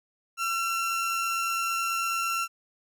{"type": "tone pair together", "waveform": "30% pulse", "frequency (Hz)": [1352.5, 2794], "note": ["E6", "F7"], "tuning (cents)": [44, 0], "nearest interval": "octave + minor second", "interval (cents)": 1256, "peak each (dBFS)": [-24, -35], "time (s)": [0.37, 2.48], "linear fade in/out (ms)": 50, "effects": []}